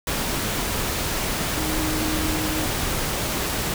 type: tone in noise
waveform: sine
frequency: 311.1 Hz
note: D#4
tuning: in tune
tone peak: -27 dBFS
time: 1.57-2.65 s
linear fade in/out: 2 ms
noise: pink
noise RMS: -25 dBFS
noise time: 0.07-3.74 s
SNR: -5 dB
effects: none